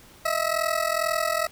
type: ring-modulated tone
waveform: 20% pulse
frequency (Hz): 646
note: E5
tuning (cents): -35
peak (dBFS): -15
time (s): 0.25-1.47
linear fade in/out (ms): 5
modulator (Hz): 21.1
effects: pink hiss -51 dBFS RMS until 1.51 s